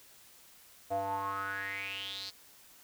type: tone with band-pass filter sweep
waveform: square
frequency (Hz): 98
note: G2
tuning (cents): 0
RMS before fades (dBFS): -37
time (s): 0.9-2.31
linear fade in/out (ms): 20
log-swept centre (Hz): 640 to 4600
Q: 7.5
effects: white hiss -58 dBFS RMS until 2.83 s